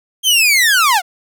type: linear sweep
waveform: sawtooth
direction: down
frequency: 3201 to 676 Hz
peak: -6 dBFS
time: 0.23-1.02 s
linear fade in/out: 50 ms
effects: none